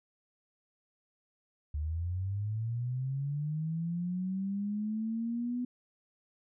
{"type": "linear sweep", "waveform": "sine", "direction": "up", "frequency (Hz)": [72.5, 248.7], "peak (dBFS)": -31, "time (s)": [1.74, 5.65], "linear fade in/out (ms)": 5, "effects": []}